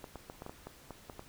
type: clicks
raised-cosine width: 1 ms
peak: -29 dBFS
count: 10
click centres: 0.042 / 0.157 / 0.299 / 0.421 / 0.464 / 0.495 / 0.67 / 0.907 / 1.098 / 1.194 s
effects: pink hiss -57 dBFS RMS until 1.28 s